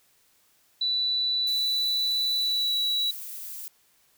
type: tone with pitch glide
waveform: sine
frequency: 3966 to 3916 Hz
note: B7 to B7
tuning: +7 to -15 cents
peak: -23 dBFS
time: 0.81-3.11 s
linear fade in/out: 5 ms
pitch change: -22 cents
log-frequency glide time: 2.36-2.77 s
type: noise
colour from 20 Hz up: violet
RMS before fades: -38 dBFS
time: 1.47-3.68 s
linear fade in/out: 0 ms
effects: white hiss -64 dBFS RMS until 4.17 s